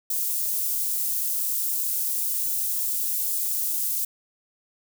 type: high-pass noise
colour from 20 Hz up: white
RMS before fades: -26 dBFS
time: 0.1-4.05 s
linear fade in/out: 5 ms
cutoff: 9900 Hz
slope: 12 dB/octave
effects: none